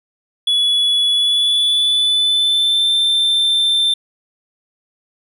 triangle tone with pitch glide, 3400 to 3563 Hz, G#7 to A7, +40 to +21 cents, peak -11 dBFS, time 0.47-3.94 s, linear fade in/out 5 ms, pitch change +81 cents, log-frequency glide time 1.08-2.93 s, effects none

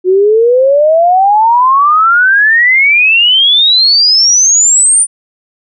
sine exponential sweep, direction up, 360 to 9380 Hz, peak -4 dBFS, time 0.04-5.07 s, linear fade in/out 50 ms, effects none

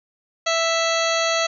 harmonic tone with a mistuned harmonic, 660 Hz, E5, 2 cents sharp, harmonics 1 / 2 / 3 / 4 / 5 / 6 / 7 / 9 / 10, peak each -22 / -25 / -27 / -28 / -29 / -30 / -30 / -32 / -32 dBFS, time 0.46-1.47 s, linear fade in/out 10 ms, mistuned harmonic 7, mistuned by -72 cents, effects none

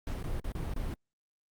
brown noise with dropouts, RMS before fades -34 dBFS, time 0.07-0.94 s, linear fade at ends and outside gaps 1 ms, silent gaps 0.228-0.24 / 0.399-0.443 / 0.52-0.551 / 0.737-0.763 s, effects Opus 48 kbps

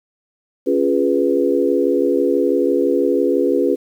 sine chord, C# dominant seventh, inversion none, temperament equal, 277.2 / 349.2 / 415.3 / 493.9 Hz, C#4 / E#4 / G#4 / B4, 0 / 0 / 0 / 0 cents, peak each -19 dBFS, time 0.66-3.76 s, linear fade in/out 20 ms, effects 8-bit

